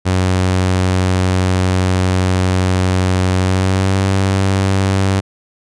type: tone with pitch glide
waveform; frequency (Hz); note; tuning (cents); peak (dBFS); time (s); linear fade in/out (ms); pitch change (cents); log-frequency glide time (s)
sawtooth; 92.5 to 96.48; F#2 to G2; 0 to -27; -8; 0.05-5.21; 20; +73; 3.36-4
effects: resampled to 22050 Hz